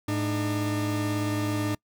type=tone pair together; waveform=40% pulse; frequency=106.5 / 301.2 Hz; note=G#2 / D4; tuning=+44 / +44 cents; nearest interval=octave + tritone; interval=1800 cents; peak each=-28 / -27 dBFS; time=0.08-1.75 s; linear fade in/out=5 ms; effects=noise-tail reverb RT60 0.1 s tail -25 dB re dry